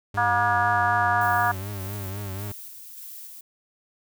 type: tone with vibrato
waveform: 40% pulse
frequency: 98.8 Hz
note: G2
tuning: 14 cents sharp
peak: -30 dBFS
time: 0.14-2.52 s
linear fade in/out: 5 ms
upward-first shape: triangle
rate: 4 Hz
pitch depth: 99 cents each way
type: harmonic tone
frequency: 239.3 Hz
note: A#3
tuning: 46 cents sharp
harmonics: 3 / 4 / 5 / 6 / 7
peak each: -24 / -25 / -26 / -27 / -27 dBFS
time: 0.17-1.52 s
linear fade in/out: 10 ms
type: noise with tremolo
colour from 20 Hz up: violet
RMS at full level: -40 dBFS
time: 1.21-3.41 s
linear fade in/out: 5 ms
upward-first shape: square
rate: 1.7 Hz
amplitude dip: 25%
effects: none